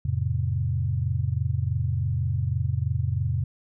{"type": "chord", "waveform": "sine", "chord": "F major", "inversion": "none", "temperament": "equal with one note detuned", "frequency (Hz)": [87.31, 110, 133.41], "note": ["F2", "A2", "C3"], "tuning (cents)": [0, 0, 34], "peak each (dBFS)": -27, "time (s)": [0.05, 3.44], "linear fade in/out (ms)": 5, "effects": []}